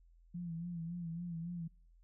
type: tone with vibrato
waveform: sine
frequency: 170 Hz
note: F3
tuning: 46 cents flat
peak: -39 dBFS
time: 0.34-1.68 s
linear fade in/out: 10 ms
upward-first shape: sine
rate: 3.6 Hz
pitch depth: 64 cents each way
effects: noise-tail reverb RT60 0.5 s tail -26 dB re dry + added 42 Hz sine -61 dBFS peak until 2.03 s